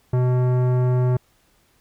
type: tone with tanh clipping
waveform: sine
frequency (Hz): 125.5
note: B2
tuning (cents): +28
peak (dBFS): -18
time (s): 0.13-1.17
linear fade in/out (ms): 5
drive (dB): 16
effects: pink hiss -61 dBFS RMS until 1.8 s